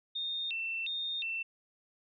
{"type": "tone with vibrato", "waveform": "sine", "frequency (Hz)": 3136, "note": "G7", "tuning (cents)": 0, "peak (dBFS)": -33, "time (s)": [0.15, 1.43], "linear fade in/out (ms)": 10, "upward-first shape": "square", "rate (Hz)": 1.4, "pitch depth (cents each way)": 270, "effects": []}